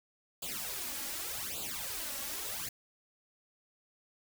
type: noise with flanger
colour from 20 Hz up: white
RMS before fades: -39 dBFS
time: 0.42-2.69 s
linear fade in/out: 5 ms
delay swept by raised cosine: 0.26 to 3.66 ms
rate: 0.85 Hz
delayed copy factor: +1
effects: none